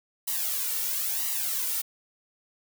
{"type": "noise with flanger", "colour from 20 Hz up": "blue", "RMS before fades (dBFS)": -29, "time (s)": [0.27, 1.82], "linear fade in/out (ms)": 10, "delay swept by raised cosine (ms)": [1, 2.2], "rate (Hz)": 1, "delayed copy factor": 0.85, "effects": []}